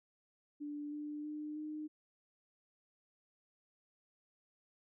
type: tone with pitch steps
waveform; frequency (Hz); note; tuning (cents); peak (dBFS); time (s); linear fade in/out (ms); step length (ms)
sine; 293.4 / 297.3 / 301.3 / 305.3; D4 / D4 / D4 / D#4; -2 / +21 / +44 / -33; -40; 0.6-1.88; 20; 320
effects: none